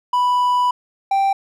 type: tone pair in turn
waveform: triangle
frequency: 987.8 / 784 Hz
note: B5 / G5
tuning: 0 / 0 cents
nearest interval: major third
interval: 400 cents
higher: first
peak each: -12 dBFS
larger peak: neither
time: 0.13-0.71 / 1.11-1.33 s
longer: first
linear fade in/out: 5 ms
effects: none